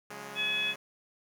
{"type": "chord", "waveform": "5% pulse", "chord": "C# suspended fourth", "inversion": "none", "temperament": "equal with one note detuned", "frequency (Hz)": [138.59, 180.67, 207.7], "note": ["C#3", "F#3", "G#3"], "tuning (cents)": [0, -41, 0], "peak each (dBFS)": [-36, -37, -33], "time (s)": [0.1, 0.76], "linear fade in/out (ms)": 5}
{"type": "harmonic tone", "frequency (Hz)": 850, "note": "G#5", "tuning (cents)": 40, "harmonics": [2, 3, 4], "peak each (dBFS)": [-39, -30, -32], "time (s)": [0.35, 0.75], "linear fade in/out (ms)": 50}
{"effects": []}